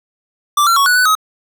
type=tone with pitch steps; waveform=square; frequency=1173 / 1362 / 1114 / 1475 / 1495 / 1269 Hz; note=D6 / F6 / C#6 / F#6 / F#6 / D#6; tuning=-2 / -44 / +8 / -6 / +17 / +34 cents; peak=-10 dBFS; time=0.57-1.152 s; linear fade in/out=5 ms; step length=97 ms; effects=none